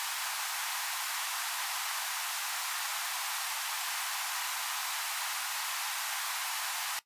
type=high-pass noise; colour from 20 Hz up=pink; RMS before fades=-35 dBFS; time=0-6.99 s; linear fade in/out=0 ms; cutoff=790 Hz; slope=48 dB/octave; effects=noise-tail reverb RT60 0.1 s tail -17 dB re dry + resampled to 32000 Hz